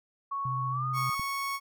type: tone with pitch glide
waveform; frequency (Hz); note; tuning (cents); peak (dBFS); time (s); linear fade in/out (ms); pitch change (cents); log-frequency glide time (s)
sine; 1108.7 to 1230.2; C#6 to D#6; 0 to -20; -30; 0.31-1.15; 10; +180; 0.71-0.86
type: tone with vibrato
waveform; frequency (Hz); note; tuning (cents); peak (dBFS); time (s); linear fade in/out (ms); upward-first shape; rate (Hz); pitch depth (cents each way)
sine; 129.1; C3; -23; -32; 0.45-1.1; 5; sine; 16; 21
type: tone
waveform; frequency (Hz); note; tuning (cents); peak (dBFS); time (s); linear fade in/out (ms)
30% pulse; 1106; C#6; -4; -28; 0.93-1.6; 50
type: click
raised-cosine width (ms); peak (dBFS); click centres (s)
5; -27; 1.196
effects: none